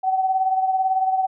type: beating tone pair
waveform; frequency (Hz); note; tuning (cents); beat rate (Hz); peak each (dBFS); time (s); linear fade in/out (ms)
sine; 757 / 775; F#5 / G5; +39 / -20; 18; -18 / -26; 0.03-1.27; 20
effects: none